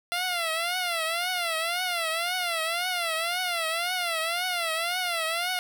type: tone with vibrato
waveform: 10% pulse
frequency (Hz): 687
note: F5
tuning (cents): -29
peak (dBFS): -18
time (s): 0.12-5.59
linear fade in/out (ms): 0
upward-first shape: triangle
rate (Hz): 1.9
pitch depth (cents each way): 140
effects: none